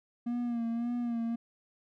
triangle tone with vibrato, 236 Hz, A#3, 22 cents sharp, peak -28 dBFS, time 0.26-1.36 s, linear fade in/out 10 ms, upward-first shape sine, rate 1.8 Hz, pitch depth 45 cents each way, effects none

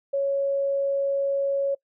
sine tone, 554.4 Hz, C#5, in tune, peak -21 dBFS, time 0.13-1.75 s, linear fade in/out 10 ms, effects noise-tail reverb RT60 0.1 s tail -23 dB re dry

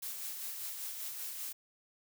blue noise with tremolo, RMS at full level -40 dBFS, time 0.02-1.53 s, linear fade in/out 10 ms, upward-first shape sine, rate 5.1 Hz, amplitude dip 35%, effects none

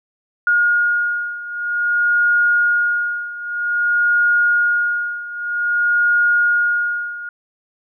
sine beating tone pair, 1430 / 1430.52 Hz, F6 / F6, +41 / +41 cents, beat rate 0.52 Hz, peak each -16 / -19 dBFS, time 0.47-7.29 s, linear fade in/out 2 ms, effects none

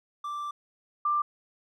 triangle / sine tone pair in turn, 1174.7 / 1184.9 Hz, D6 / D6, 0 / +15 cents, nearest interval unison, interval 15 cents, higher second, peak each -30 / -23 dBFS, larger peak second, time 0.24-0.51 / 1.05-1.22 s, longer first, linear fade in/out 5 ms, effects none

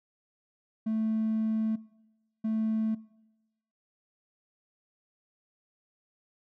triangle tone bursts at uneven times, 220 Hz, A3, in tune, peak -24 dBFS, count 2, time 0.86-1.76 / 2.44-2.95 s, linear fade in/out 10 ms, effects noise-tail reverb RT60 1.0 s tail -23 dB re dry + tanh soft clip ceiling -20 dBFS

